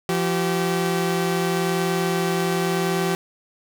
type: tone pair together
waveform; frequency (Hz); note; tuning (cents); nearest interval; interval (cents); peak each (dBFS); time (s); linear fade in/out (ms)
sawtooth; 171.78 / 384.4; F3 / G4; -28 / -34; octave + major second; 1394; -19; 0.09-3.15; 0
effects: none